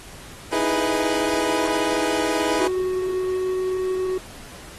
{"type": "chord", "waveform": "25% pulse", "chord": "E major seventh", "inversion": "third", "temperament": "equal", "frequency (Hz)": [311.1, 329.6, 415.3, 493.9], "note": ["D#4", "E4", "G#4", "B4"], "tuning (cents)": [0, 0, 0, 0], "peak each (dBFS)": -23, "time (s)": [0.52, 2.68], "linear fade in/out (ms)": 10}
{"type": "tone with pitch glide", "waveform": "triangle", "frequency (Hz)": [370, 372.4], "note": ["F#4", "F#4"], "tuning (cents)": [0, 11], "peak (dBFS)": -19, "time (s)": [2.6, 4.18], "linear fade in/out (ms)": 5, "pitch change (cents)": 11, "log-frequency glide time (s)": [2.83, 3.83]}
{"effects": ["pink hiss -42 dBFS RMS until 4.78 s", "AAC 32 kbps"]}